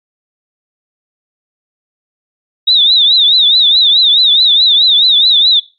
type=tone with vibrato; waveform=sine; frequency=3729 Hz; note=A#7; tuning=in tune; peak=-5 dBFS; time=2.67-5.6 s; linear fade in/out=10 ms; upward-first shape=triangle; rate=4.7 Hz; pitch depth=160 cents each way; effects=noise-tail reverb RT60 0.3 s tail -20 dB re dry + Opus 48 kbps